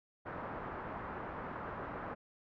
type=low-pass noise; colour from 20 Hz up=white; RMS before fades=-43 dBFS; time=0.25-2.15 s; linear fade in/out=20 ms; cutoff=1400 Hz; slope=24 dB/octave; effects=none